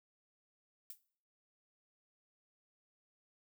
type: noise with exponential decay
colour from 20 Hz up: violet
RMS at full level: -43 dBFS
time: 0.9-1 s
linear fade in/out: 2 ms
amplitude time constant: 20 ms
effects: noise-tail reverb RT60 0.5 s tail -18 dB re dry